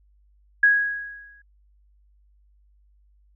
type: tone with exponential decay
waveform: sine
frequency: 1656 Hz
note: G#6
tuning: 5 cents flat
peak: -11 dBFS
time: 0.63-1.42 s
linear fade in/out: 5 ms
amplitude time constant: 170 ms
effects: added 50 Hz sine -56 dBFS peak until 3.35 s